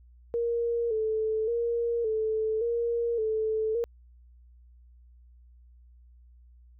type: tone with vibrato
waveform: sine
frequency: 453.1 Hz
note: A#4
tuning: 49 cents flat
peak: -25 dBFS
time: 0.34-3.84 s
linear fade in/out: 0 ms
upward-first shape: square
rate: 0.88 Hz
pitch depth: 61 cents each way
effects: added 60 Hz sine -52 dBFS peak until 6.79 s